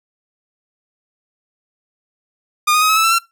sawtooth tone with pitch steps, 1217 / 1239.7 / 1262.8 / 1286.4 / 1310.4 / 1334.8 / 1359.7 Hz, D#6 / D#6 / D#6 / E6 / E6 / E6 / F6, -39 / -7 / +25 / -43 / -11 / +21 / -47 cents, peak -8 dBFS, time 2.67-3.188 s, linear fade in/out 10 ms, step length 74 ms, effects noise-tail reverb RT60 0.2 s tail -20 dB re dry

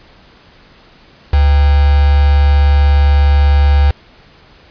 sine tone with quantisation, 71.7 Hz, D2, 41 cents flat, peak -6 dBFS, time 1.33-3.91 s, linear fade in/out 5 ms, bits 3, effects pink hiss -44 dBFS RMS until 4.7 s + resampled to 11025 Hz

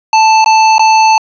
square tone with dropouts, 880 Hz, A5, in tune, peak -5 dBFS, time 0.13-1.18 s, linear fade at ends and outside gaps 2 ms, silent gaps 0.444-0.46 / 0.782-0.794 s, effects resampled to 16000 Hz + 7-bit

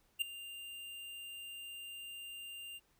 square tone with ADSR envelope, 2794 Hz, F7, in tune, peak -29 dBFS, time 0.19-2.8 s, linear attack 27 ms, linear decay 5 ms, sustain -17 dB, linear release 36 ms, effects pink hiss -73 dBFS RMS until 2.99 s

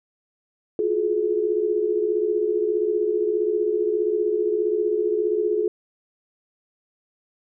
sine tone cluster, 348.4 / 363.6 / 425.2 Hz, F4 / F#4 / G#4, -4 / -30 / +41 cents, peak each -27 / -26 / -21 dBFS, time 0.79-5.68 s, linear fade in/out 2 ms, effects none

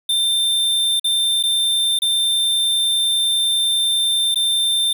square tone with dropouts, 3585 Hz, A7, 32 cents sharp, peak -16 dBFS, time 0.09-4.93 s, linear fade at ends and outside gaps 5 ms, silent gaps 0.997-1.043 / 1.428-1.435 / 1.99-2.019 / 4.345-4.357 s, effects none

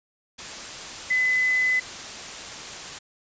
sine tone in noise, 2015 Hz, B6, 34 cents sharp, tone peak -19 dBFS, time 1.1-1.8 s, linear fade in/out 10 ms, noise white, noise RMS -36 dBFS, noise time 0.38-2.99 s, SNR +14 dB, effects resampled to 16000 Hz

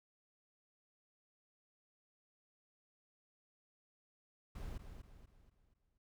brown noise with echo, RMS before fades -45 dBFS, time 4.55-4.78 s, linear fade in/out 5 ms, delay 240 ms, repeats 5, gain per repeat -7 dB, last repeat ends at 5.98 s, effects noise-tail reverb RT60 0.1 s tail -21 dB re dry

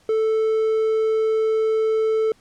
triangle tone with hard clipping, 440 Hz, A4, in tune, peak -18 dBFS, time 0.09-2.32 s, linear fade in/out 2 ms, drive 6 dB, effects pink hiss -57 dBFS RMS until 2.4 s + low-pass 9000 Hz 12 dB/octave

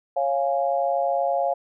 sine chord, Db major, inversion none, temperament equal with one note detuned, 550.2 / 698.5 / 830.6 Hz, Db5 / F5 / Ab5, -13 / 0 / 0 cents, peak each -24 / -23 / -28 dBFS, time 0.16-1.54 s, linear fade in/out 10 ms, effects none

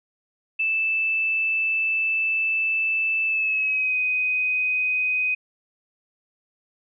sine tone with pitch glide, 2637 to 2505 Hz, E7 to D#7, 0 to +11 cents, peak -20 dBFS, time 0.59-5.35 s, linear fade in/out 10 ms, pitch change -89 cents, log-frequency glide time 3.26-3.97 s, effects none

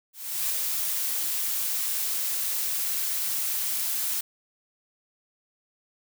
blue noise with ADSR envelope, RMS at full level -26 dBFS, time 0.13-4.21 s, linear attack 370 ms, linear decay 4 ms, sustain -2 dB, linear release 6 ms, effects none

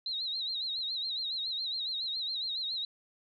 sine tone with vibrato, 3957 Hz, B7, 3 cents sharp, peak -32 dBFS, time 0.06-2.85 s, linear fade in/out 2 ms, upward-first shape sine, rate 7.2 Hz, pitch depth 110 cents each way, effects 12-bit

